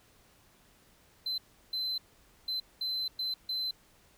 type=tone bursts at uneven times; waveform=sine; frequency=4062 Hz; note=B7; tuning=48 cents sharp; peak=-28 dBFS; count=6; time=1.26-1.38 / 1.73-1.98 / 2.48-2.6 / 2.81-3.08 / 3.19-3.34 / 3.49-3.71 s; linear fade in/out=5 ms; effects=tanh soft clip ceiling -30 dBFS + pink hiss -63 dBFS RMS until 4.17 s